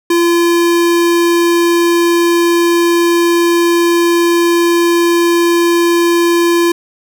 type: tone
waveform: square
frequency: 342.2 Hz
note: F4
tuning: 35 cents flat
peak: -9 dBFS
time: 0.1-6.72 s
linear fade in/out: 5 ms
effects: none